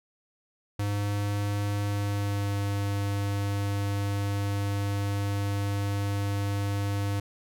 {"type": "tone with pitch glide", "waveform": "square", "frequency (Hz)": [102, 100.6], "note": ["G#2", "G2"], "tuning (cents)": [-31, 45], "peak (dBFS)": -27, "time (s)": [0.79, 7.2], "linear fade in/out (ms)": 5, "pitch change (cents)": -24, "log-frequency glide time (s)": [1.83, 2.57], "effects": []}